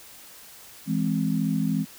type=chord; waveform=sine; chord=E augmented; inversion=none; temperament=equal; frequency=164.81 / 207.7 / 261.6 Hz; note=E3 / G#3 / B#3; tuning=0 / 0 / 0 cents; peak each=-26 / -26 / -27 dBFS; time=0.86-1.86 s; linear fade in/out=50 ms; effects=white hiss -47 dBFS RMS until 1.98 s